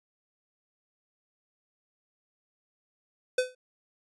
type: tone with exponential decay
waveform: square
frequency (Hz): 506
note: B4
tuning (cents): +42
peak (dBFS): -20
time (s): 3.38-3.55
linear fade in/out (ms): 5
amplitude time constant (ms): 36
effects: resampled to 24000 Hz